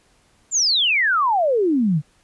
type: exponential sweep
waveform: sine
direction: down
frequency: 7459 to 138.59 Hz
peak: -15 dBFS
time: 0.51-2.02 s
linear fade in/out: 50 ms
effects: pink hiss -59 dBFS RMS until 2.23 s + resampled to 24000 Hz